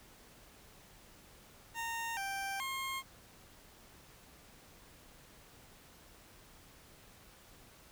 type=tone with pitch steps; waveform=20% pulse; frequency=921 / 785 / 1070 Hz; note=A#5 / G5 / C6; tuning=-21 / +2 / +38 cents; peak=-32 dBFS; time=1.74-3.03 s; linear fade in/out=50 ms; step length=430 ms; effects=pink hiss -59 dBFS RMS until 7.91 s